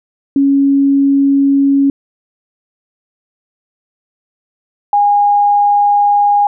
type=tone pair in turn; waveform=sine; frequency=277.2 / 818.5 Hz; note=C#4 / G#5; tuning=0 / -25 cents; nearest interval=octave + perfect fifth; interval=1875 cents; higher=second; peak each=-7 dBFS; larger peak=neither; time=0.36-1.9 / 4.93-6.47 s; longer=neither; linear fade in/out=2 ms; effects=none